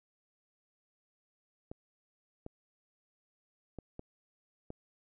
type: clicks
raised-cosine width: 2 ms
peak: -29 dBFS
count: 5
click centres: 1.715 / 2.464 / 3.787 / 3.994 / 4.704 s
effects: none